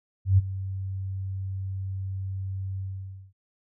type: tone with ADSR envelope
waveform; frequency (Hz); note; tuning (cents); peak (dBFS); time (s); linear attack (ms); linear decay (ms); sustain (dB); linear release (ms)
sine; 95.8; G2; -39; -13; 0.25-3.33; 130; 25; -16; 540
effects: none